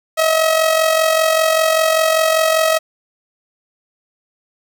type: tone with amplitude modulation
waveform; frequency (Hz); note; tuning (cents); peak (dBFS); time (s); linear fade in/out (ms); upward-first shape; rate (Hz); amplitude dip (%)
sawtooth; 640; D#5; +49; -6; 0.17-2.79; 20; sine; 45.1; 55
effects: none